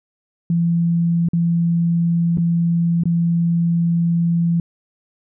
sine tone with dropouts, 169.3 Hz, E3, 46 cents sharp, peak -14 dBFS, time 0.5-4.6 s, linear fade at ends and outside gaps 2 ms, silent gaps 1.287-1.333 / 2.373-2.382 / 3.036-3.055 s, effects none

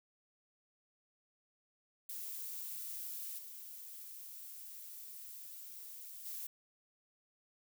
violet noise with level steps, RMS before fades -44 / -50 / -44 dBFS, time 2.09-6.47 s, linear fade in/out 5 ms, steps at 3.38 / 6.25 s, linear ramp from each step 10 ms, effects none

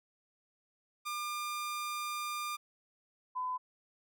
sawtooth / sine tone pair in turn, 1200 / 1009.1 Hz, D6 / B5, +37 / +37 cents, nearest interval minor third, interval 300 cents, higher first, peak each -32 / -33 dBFS, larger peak first, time 1.05-2.57 / 3.35-3.58 s, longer first, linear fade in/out 20 ms, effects none

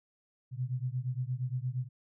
sine beating tone pair, 122.9 / 131.5 Hz, B2 / C3, -8 / +9 cents, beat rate 8.6 Hz, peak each -34 / -35 dBFS, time 0.51-1.89 s, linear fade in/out 50 ms, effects none

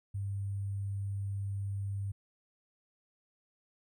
sine tone with sample-and-hold, 99.1 Hz, G2, 19 cents sharp, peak -33 dBFS, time 0.14-2.12 s, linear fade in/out 10 ms, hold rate 8820 Hz, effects none

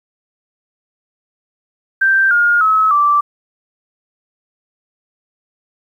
sine tone with pitch steps, 1568 / 1421.3 / 1288.4 / 1167.9 Hz, G6 / F6 / E6 / D6, 0 / +30 / -40 / -10 cents, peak -9 dBFS, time 2.01-3.21 s, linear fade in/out 10 ms, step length 300 ms, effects 8-bit

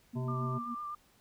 sine tone with tremolo, 238 Hz, A#3, 36 cents sharp, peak -36 dBFS, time 0.13-0.75 s, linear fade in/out 10 ms, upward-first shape triangle, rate 7.2 Hz, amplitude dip 80%
harmonic tone, 128.2 Hz, C3, 35 cents flat, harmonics 1 / 3 / 5 / 7 / 8, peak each -33 / -43 / -47 / -50 / -51 dBFS, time 0.15-0.59 s, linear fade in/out 20 ms
sine tone with vibrato, 1189 Hz, D6, 21 cents sharp, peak -37 dBFS, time 0.28-0.95 s, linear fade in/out 5 ms, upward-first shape sine, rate 8 Hz, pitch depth 22 cents each way
effects pink hiss -66 dBFS RMS until 1.2 s

